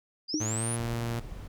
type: linear sweep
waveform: sine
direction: up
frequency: 4736 to 10190 Hz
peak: -32 dBFS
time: 0.28-0.77 s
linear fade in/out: 20 ms
type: tone with exponential decay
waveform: sine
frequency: 308.1 Hz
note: D#4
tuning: 17 cents flat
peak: -23 dBFS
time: 0.34-0.54 s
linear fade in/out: 2 ms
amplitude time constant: 42 ms
type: tone with pitch glide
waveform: sawtooth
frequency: 110 to 117.22 Hz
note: A2 to A#2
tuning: 0 to +10 cents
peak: -26 dBFS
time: 0.4-1.2 s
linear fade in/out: 10 ms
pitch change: +110 cents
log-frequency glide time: 0.55-0.71 s
type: noise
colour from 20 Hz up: brown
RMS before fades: -41 dBFS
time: 0.78-1.48 s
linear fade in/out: 10 ms
effects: none